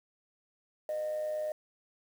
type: tone with amplitude modulation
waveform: sine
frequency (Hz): 613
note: D#5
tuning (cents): -26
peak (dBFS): -28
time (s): 0.89-1.52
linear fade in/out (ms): 2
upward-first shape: sine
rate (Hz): 109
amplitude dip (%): 45
effects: tanh soft clip ceiling -28 dBFS + 9-bit